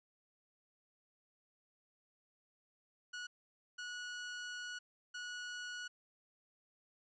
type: tone bursts at uneven times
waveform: sawtooth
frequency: 1463 Hz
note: F#6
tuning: 20 cents flat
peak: -39 dBFS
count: 3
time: 3.13-3.27 / 3.78-4.79 / 5.14-5.88 s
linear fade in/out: 10 ms
effects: resampled to 16000 Hz